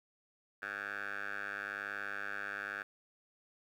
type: tone with band-pass filter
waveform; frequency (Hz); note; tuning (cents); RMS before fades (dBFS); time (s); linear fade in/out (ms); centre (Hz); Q
10% pulse; 101; G#2; -48; -41; 0.62-2.83; 5; 1600; 5.3
effects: 11-bit